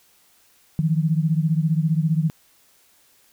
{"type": "beating tone pair", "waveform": "sine", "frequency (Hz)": [155.56, 170.56], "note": ["D#3", "F3"], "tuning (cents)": [0, -41], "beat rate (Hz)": 15, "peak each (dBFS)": [-19, -22], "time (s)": [0.79, 2.3], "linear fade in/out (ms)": 0, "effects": ["white hiss -58 dBFS RMS until 3.32 s"]}